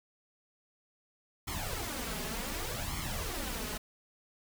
pink noise with flanger, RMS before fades -37 dBFS, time 1.47-3.78 s, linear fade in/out 10 ms, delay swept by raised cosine 0.92 to 4.72 ms, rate 0.67 Hz, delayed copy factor +0.75, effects none

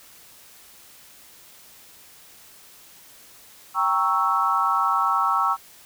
sine chord, G diminished seventh, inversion none, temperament equal, 784 / 932.3 / 1108.7 / 1318.5 Hz, G5 / Bb5 / Db6 / Fb6, 0 / 0 / 0 / 0 cents, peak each -27 / -26 / -23 / -22 dBFS, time 3.74-5.57 s, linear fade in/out 50 ms, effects white hiss -49 dBFS RMS until 5.85 s

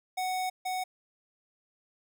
square tone pair in turn, 742 / 742 Hz, F#5 / F#5, +5 / +5 cents, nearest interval unison, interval 0 cents, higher neither, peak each -30 / -31 dBFS, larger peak first, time 0.17-0.5 / 0.65-0.84 s, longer first, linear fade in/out 10 ms, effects none

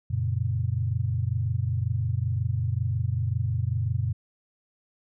sine chord, F# major, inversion none, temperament equal with one note detuned, 91.12 / 116.54 / 138.59 Hz, F#2 / A#2 / C#3, -26 / 0 / 0 cents, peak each -28 / -26 / -32 dBFS, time 0.1-4.13 s, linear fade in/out 10 ms, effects none

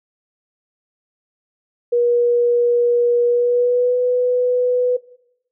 sine tone with pitch glide, 479.9 to 496 Hz, B4 to B4, -50 to +7 cents, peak -13 dBFS, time 1.92-4.97 s, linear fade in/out 10 ms, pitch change +57 cents, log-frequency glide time 3.25-3.97 s, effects noise-tail reverb RT60 0.8 s tail -19 dB re dry

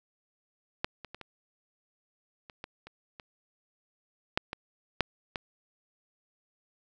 clicks, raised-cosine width 0.3 ms, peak -12 / -26 / -26 / -27 / -30 / -23 / -30 / -28 / -9 / -19 / -8 / -17 dBFS, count 12, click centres 0.845 / 1.047 / 1.146 / 1.213 / 2.498 / 2.641 / 2.87 / 3.198 / 4.375 / 4.531 / 5.007 / 5.358 s, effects none

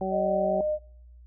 harmonic tone, 189.7 Hz, F#3, 43 cents sharp, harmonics 1 / 2 / 3 / 4, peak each -32 / -32 / -32 / -32 dBFS, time 0.01-0.61 s, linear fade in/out 2 ms
sine tone with vibrato, 614 Hz, D#5, 23 cents flat, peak -24 dBFS, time 0.1-0.79 s, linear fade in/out 50 ms, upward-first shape square, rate 2.9 Hz, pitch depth 13 cents each way
effects noise-tail reverb RT60 0.6 s tail -22 dB re dry + added 60 Hz sine -47 dBFS peak until 1.26 s

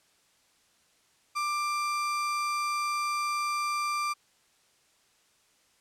35% pulse tone, 1183 Hz, D6, 12 cents sharp, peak -26 dBFS, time 1.35-4.14 s, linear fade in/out 20 ms, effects white hiss -66 dBFS RMS until 5.8 s + low-pass 9000 Hz 12 dB/octave

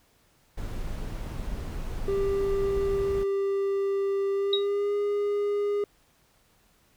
brown noise, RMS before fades -33 dBFS, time 0.57-3.24 s, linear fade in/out 10 ms
triangle tone with pitch glide, 394.6 to 409.5 Hz, G4 to G#4, +11 to -24 cents, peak -22 dBFS, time 2.08-5.84 s, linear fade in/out 2 ms, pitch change +65 cents, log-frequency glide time 4.32-4.95 s
sine tone with exponential decay, 3796 Hz, A#7, 31 cents sharp, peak -19 dBFS, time 4.53-4.67 s, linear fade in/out 2 ms, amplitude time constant 30 ms
effects pink hiss -64 dBFS RMS until 6.96 s

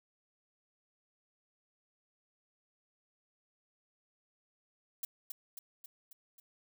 violet noise with echo, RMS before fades -38 dBFS, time 5.03-5.05 s, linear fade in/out 2 ms, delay 270 ms, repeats 5, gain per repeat -4 dB, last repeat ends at 6.4 s, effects none

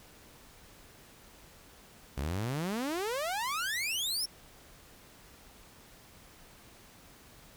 sawtooth exponential sweep, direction up, 63.5 to 5590 Hz, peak -28 dBFS, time 2.17-4.26 s, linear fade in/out 10 ms, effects pink hiss -56 dBFS RMS until 7.56 s

